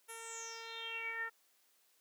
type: tone with low-pass filter sweep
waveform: 10% pulse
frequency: 455.7 Hz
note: A#4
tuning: 39 cents flat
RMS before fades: -44 dBFS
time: 0.08-1.3 s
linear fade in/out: 20 ms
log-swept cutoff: 11000 to 1600 Hz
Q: 9.7
effects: white hiss -72 dBFS RMS until 2 s + high-pass 300 Hz 12 dB/octave